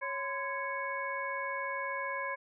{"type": "harmonic tone with a mistuned harmonic", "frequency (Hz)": 553, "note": "C#5", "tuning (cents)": -4, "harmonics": [1, 2, 3, 4], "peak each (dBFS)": [-40, -37, -39, -40], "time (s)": [0.01, 2.36], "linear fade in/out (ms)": 20, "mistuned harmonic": 2, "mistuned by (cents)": -130, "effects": []}